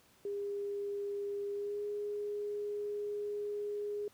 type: tone with pitch glide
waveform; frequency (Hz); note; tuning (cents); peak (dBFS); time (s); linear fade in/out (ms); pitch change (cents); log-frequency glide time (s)
sine; 404.6 to 413.3; G#4 to G#4; -45 to -8; -35; 0.25-4.08; 2; +37; 1.51-1.84
effects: pink hiss -65 dBFS RMS until 4.13 s + high-pass 80 Hz 12 dB/octave